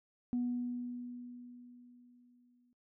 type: tone with exponential decay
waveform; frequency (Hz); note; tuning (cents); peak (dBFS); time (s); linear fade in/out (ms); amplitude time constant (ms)
sine; 244.6; B3; -16; -29; 0.33-2.73; 0; 520
effects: noise-tail reverb RT60 0.1 s tail -19 dB re dry + tanh soft clip ceiling -27 dBFS